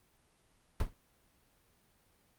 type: noise with exponential decay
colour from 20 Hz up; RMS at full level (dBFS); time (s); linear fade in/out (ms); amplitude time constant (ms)
brown; -25; 0.8-0.94; 2; 30
effects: pink hiss -70 dBFS RMS until 2.38 s + Opus 32 kbps